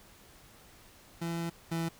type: tone pair in turn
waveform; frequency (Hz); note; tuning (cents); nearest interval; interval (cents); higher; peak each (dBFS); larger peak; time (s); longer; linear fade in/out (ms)
30% pulse; 168 / 165.69; E3 / E3; +33 / +9; unison; 24; first; -30 / -28; second; 1.21-1.5 / 1.71-1.89; first; 10
effects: pink hiss -57 dBFS RMS until 1.99 s